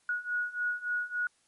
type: beating tone pair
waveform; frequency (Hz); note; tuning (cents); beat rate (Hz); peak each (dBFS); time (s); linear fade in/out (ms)
sine; 1454 / 1457.5; F#6 / F#6; -31 / -26; 3.5; -34 / -32; 0.09-1.27; 2
effects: white hiss -69 dBFS RMS until 1.47 s + MP3 48 kbps